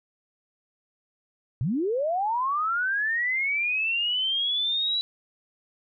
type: linear sweep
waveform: sine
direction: up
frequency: 105.3 to 3951 Hz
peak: -23 dBFS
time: 1.61-5.01 s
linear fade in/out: 0 ms
effects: none